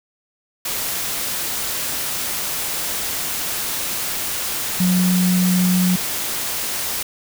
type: tone in noise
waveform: sine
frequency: 181.8 Hz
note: F#3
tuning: 30 cents flat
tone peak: -14 dBFS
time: 4.8-5.96 s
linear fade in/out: 5 ms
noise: white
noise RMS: -24 dBFS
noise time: 0.65-7.03 s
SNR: +7 dB
effects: none